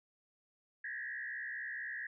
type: tone with frequency modulation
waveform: sine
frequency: 1784 Hz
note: A6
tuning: 23 cents sharp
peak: -39 dBFS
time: 0.84-2.07 s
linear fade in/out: 5 ms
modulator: 64.3 Hz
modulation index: 2.3
effects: none